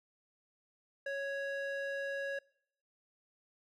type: tone with band-pass filter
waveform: square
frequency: 554.4 Hz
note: C#5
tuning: in tune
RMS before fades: -38 dBFS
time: 1.06-2.39 s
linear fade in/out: 5 ms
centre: 1200 Hz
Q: 6
effects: noise-tail reverb RT60 0.7 s tail -24 dB re dry